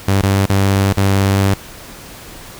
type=tone with dropouts; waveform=sawtooth; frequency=98 Hz; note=G2; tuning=in tune; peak=-7 dBFS; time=0.08-1.54 s; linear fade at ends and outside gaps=0 ms; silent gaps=0.212-0.234 / 0.455-0.497 / 0.925-0.974 s; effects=pink hiss -35 dBFS RMS until 2.59 s